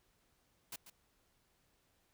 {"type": "noise with echo", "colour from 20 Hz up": "white", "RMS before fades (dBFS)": -45, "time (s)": [0.72, 0.76], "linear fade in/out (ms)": 5, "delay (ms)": 140, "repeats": 1, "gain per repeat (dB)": -11, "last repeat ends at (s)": 0.9, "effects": ["pink hiss -75 dBFS RMS until 2.13 s"]}